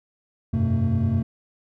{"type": "tone cluster", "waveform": "triangle", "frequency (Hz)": [90.2, 99.8, 126.8, 225.2], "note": ["F#2", "G2", "B2", "A3"], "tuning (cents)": [-44, 32, 46, 40], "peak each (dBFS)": -22, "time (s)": [0.53, 1.23], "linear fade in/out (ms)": 10, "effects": ["tanh soft clip ceiling -11 dBFS"]}